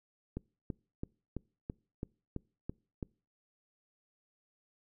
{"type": "click train", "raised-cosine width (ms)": 3, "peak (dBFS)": -24, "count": 9, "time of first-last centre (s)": [0.37, 3.028], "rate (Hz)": 3.01, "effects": ["noise-tail reverb RT60 0.4 s tail -26 dB re dry"]}